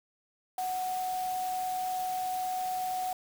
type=tone in noise; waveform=sine; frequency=740 Hz; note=F#5; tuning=in tune; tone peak=-30 dBFS; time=0.58-3.13 s; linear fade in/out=2 ms; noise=white; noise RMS=-44 dBFS; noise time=0.58-3.13 s; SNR=+11 dB; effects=none